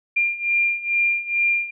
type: beating tone pair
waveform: sine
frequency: 2393 / 2395.3 Hz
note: D7 / D7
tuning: +32 / +34 cents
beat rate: 2.3 Hz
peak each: -23 / -20 dBFS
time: 0.16-1.71 s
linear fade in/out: 10 ms
effects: none